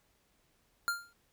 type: tone with exponential decay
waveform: square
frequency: 1396.9 Hz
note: F6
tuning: in tune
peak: -27 dBFS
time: 0.88-1.13 s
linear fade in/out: 0 ms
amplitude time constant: 53 ms
effects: pink hiss -72 dBFS RMS until 1.32 s